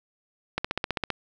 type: click train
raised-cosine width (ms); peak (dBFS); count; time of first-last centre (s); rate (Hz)
0.3; -10; 9; 0.58-1.103; 15.3
effects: none